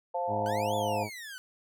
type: chord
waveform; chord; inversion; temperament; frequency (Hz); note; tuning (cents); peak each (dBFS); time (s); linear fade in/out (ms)
sine; F major; second; equal with one note detuned; 525.7 / 698.5 / 880; C5 / F5 / A5; +8 / 0 / 0; -33; 0.14-1.04; 10
type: harmonic tone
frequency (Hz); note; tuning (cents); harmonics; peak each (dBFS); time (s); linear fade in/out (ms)
105.3; G#2; +24; 1 / 2 / 3 / 4 / 5 / 6 / 7 / 8 / 9; -37 / -39 / -42 / -41 / -46 / -41 / -45 / -45 / -43; 0.27-1.1; 50
type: exponential two-way sweep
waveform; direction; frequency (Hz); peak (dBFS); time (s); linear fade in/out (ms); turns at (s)
sawtooth; up then down; 1476 to 3520 to 1476; -37; 0.46-1.38; 0; 0.75
effects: none